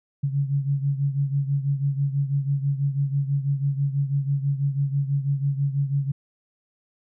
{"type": "beating tone pair", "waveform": "sine", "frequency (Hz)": [138.59, 144.69], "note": ["C#3", "D3"], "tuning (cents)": [0, -25], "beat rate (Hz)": 6.1, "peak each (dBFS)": [-22, -27], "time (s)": [0.23, 6.12], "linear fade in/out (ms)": 10, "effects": []}